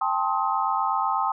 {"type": "chord", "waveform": "sine", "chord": "A half-diminished seventh", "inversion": "third", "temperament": "just", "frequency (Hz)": [792, 880, 1056, 1267.2], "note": ["G5", "A5", "C6", "Eb6"], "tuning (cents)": [18, 0, 16, 31], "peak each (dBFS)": -27, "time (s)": [0.01, 1.32], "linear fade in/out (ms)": 5, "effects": []}